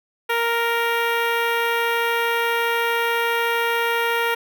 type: tone with notch filter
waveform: 10% pulse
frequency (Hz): 466.2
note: A#4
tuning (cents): 0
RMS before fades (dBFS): -21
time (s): 0.29-4.35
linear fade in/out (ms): 10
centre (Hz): 7100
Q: 0.66
effects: none